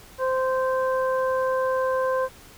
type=harmonic tone; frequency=520 Hz; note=C5; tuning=11 cents flat; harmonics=1 / 2 / 3; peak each=-22 / -27 / -33 dBFS; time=0.18-2.29 s; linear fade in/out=50 ms; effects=pink hiss -48 dBFS RMS until 2.57 s